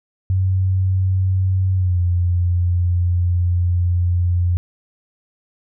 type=tone with pitch glide; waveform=sine; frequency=94 to 88.21 Hz; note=F#2 to F2; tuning=+28 to +18 cents; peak=-14 dBFS; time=0.3-4.57 s; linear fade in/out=0 ms; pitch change=-110 cents; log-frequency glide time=1.74-1.99 s; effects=none